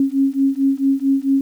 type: beating tone pair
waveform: sine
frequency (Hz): 270.3 / 274.8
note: C#4 / C#4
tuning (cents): -44 / -15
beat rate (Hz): 4.5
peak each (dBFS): -17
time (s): 0-1.41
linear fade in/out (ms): 2
effects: 8-bit